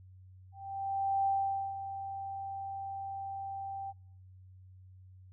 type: tone with ADSR envelope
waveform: sine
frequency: 784 Hz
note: G5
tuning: in tune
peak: -26 dBFS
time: 0.52-3.93 s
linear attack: 740 ms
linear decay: 480 ms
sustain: -11 dB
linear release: 35 ms
effects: noise-tail reverb RT60 0.6 s tail -25 dB re dry + added 93 Hz sine -52 dBFS peak until 5.32 s